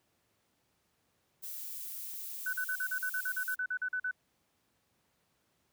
violet noise, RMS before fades -42 dBFS, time 1.42-3.56 s, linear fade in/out 20 ms
sine tone bursts, 1500 Hz, F#6, 23 cents sharp, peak -31 dBFS, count 15, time 2.46-4.112 s, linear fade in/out 5 ms, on 70 ms, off 43 ms
effects pink hiss -75 dBFS RMS until 5.72 s + high-pass 80 Hz 12 dB/octave

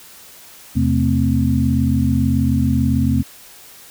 sine tone cluster, 82.4 / 129.3 / 222.1 / 260.4 Hz, E2 / C3 / A3 / C4, 0 / -20 / +16 / -8 cents, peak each -19 dBFS, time 0.75-3.23 s, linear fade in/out 20 ms, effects white hiss -42 dBFS RMS until 3.9 s

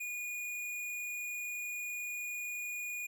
square tone, 2447 Hz, D#7, 29 cents flat, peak -38 dBFS, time 0-3.07 s, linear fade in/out 10 ms, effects 13-bit

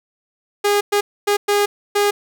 sawtooth tone bursts at uneven times, 409.3 Hz, G#4, 25 cents flat, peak -10 dBFS, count 5, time 0.64-0.81 / 0.92-1.01 / 1.27-1.37 / 1.48-1.66 / 1.95-2.11 s, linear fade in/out 10 ms, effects none

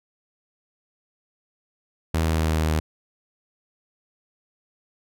sawtooth tone with pitch steps, 80.7 / 80.19 / 79.68 / 79.18 / 78.67 / 78.18 Hz, E2 / E2 / D#2 / D#2 / D#2 / D#2, -36 / -47 / +42 / +31 / +20 / +9 cents, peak -16 dBFS, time 2.14-2.8 s, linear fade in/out 5 ms, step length 110 ms, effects none

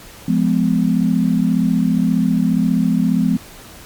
sine chord, F diminished, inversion none, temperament just, 174.61 / 209.5 / 251.4 Hz, F3 / Ab3 / Cb4, 0 / +15 / +31 cents, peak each -17 dBFS, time 0.28-3.37 s, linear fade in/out 5 ms, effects pink hiss -39 dBFS RMS until 3.85 s + MP3 96 kbps

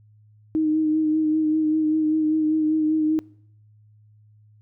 sine tone with vibrato, 311.1 Hz, D#4, in tune, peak -18 dBFS, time 0.55-3.19 s, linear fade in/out 0 ms, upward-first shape sine, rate 5.1 Hz, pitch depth 26 cents each way, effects noise-tail reverb RT60 0.7 s tail -24 dB re dry + added 106 Hz sine -51 dBFS peak until 4.61 s

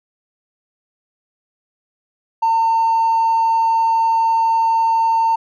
sine tone with hard clipping, 906 Hz, A#5, 50 cents flat, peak -13 dBFS, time 2.42-5.36 s, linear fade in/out 10 ms, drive 1 dB, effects none

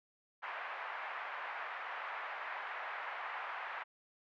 pink band-pass noise, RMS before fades -43 dBFS, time 0.42-3.84 s, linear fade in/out 20 ms, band 770 to 2200 Hz, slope 24 dB/octave, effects none

